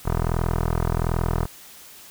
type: tone with low-pass filter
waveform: 15% pulse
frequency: 41.32 Hz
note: E1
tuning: 5 cents sharp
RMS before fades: -23 dBFS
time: 0.05-1.46 s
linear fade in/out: 10 ms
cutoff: 1200 Hz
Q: 1.8
effects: white hiss -45 dBFS RMS until 2.1 s